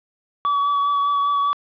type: tone with vibrato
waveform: triangle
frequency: 1140 Hz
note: C#6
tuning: 48 cents sharp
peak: -15 dBFS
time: 0.45-1.53 s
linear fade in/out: 0 ms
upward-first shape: sine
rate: 5 Hz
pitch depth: 17 cents each way
effects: resampled to 11025 Hz + 9-bit